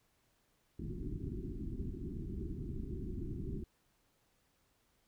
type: low-pass noise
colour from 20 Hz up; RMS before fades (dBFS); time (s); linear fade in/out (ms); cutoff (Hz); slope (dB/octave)
pink; -41; 0.79-3.64; 5; 390; 96
effects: pink hiss -75 dBFS RMS until 5.07 s